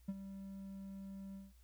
triangle tone with ADSR envelope, 194.7 Hz, G3, 12 cents flat, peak -33 dBFS, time 0.08-1.53 s, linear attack 10 ms, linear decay 41 ms, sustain -11 dB, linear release 180 ms, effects added 60 Hz sine -61 dBFS peak until 1.63 s + white hiss -74 dBFS RMS until 1.63 s

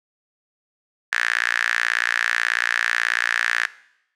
sawtooth tone with high-pass filter, 58.27 Hz, A#1, in tune, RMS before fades -22 dBFS, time 1.12-3.66 s, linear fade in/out 5 ms, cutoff 1700 Hz, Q 7.2, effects noise-tail reverb RT60 0.8 s tail -19 dB re dry + low-pass 8000 Hz 12 dB/octave

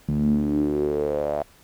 sawtooth tone with band-pass filter sweep, 73.7 Hz, D2, 7 cents sharp, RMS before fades -23 dBFS, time 0.08-1.43 s, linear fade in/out 10 ms, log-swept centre 180 to 670 Hz, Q 7.1, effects pink hiss -54 dBFS RMS until 1.63 s

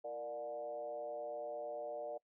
sine tone with frequency modulation, 593 Hz, D5, 17 cents sharp, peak -40 dBFS, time 0.04-2.18 s, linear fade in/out 10 ms, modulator 129 Hz, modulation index 0.96, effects noise-tail reverb RT60 0.1 s tail -24 dB re dry

